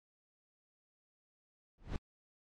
brown noise with exponential growth, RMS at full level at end -31 dBFS, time 1.78-1.96 s, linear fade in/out 1 ms, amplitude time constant 39 ms, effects low-pass 5000 Hz 12 dB/octave + AAC 48 kbps

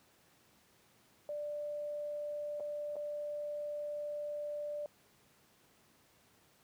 sine tone with dropouts, 590 Hz, D5, 8 cents sharp, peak -37 dBFS, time 1.29-4.86 s, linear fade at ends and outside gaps 1 ms, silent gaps 2.599-2.605 / 2.957-2.965 s, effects pink hiss -67 dBFS RMS until 6.63 s + high-pass 100 Hz 12 dB/octave

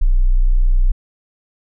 sine tone, 30.8 Hz, B0, 4 cents flat, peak -9 dBFS, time 0.01-0.92 s, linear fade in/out 10 ms, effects none

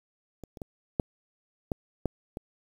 clicks, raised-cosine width 2 ms, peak -28 / -30 / -23 / -11 / -15 / -13 / -22 dBFS, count 7, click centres 0.437 / 0.572 / 0.618 / 0.998 / 1.718 / 2.057 / 2.371 s, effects 8-bit

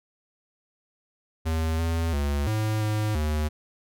square tone with pitch steps, 80.4 / 82.6 / 71.6 / 108.2 / 107 / 76.1 Hz, E2 / E2 / D2 / A2 / A2 / D#2, -43 / +4 / -43 / -29 / -48 / -38 cents, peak -24 dBFS, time 1.45-3.49 s, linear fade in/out 20 ms, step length 340 ms, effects none

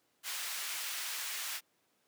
pink high-pass noise, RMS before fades -39 dBFS, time 0.23-1.61 s, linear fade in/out 50 ms, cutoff 1700 Hz, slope 12 dB/octave, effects pink hiss -74 dBFS RMS until 2.07 s + high-pass 200 Hz 12 dB/octave

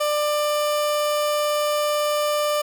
30% pulse tone, 594 Hz, D5, 20 cents sharp, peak -17 dBFS, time 0-2.62 s, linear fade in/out 10 ms, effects none

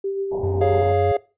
sine tone with tremolo, 392 Hz, G4, in tune, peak -21 dBFS, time 0.04-0.82 s, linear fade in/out 5 ms, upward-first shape sine, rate 7.4 Hz, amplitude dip 35%
white low-pass noise, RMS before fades -33 dBFS, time 0.31-0.93 s, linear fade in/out 10 ms, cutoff 920 Hz, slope 96 dB/octave
triangle tone, 92.5 Hz, F#2, in tune, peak -20 dBFS, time 0.43-1.12 s, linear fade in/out 5 ms
triangle chord, Db major, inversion second, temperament equal, 415.3 / 554.4 / 698.5 Hz, Ab4 / Db5 / F5, 0 / 0 / 0 cents, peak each -18 / -22 / -19 dBFS, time 0.61-1.17 s, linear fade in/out 5 ms
effects noise-tail reverb RT60 0.3 s tail -21 dB re dry + resampled to 8000 Hz

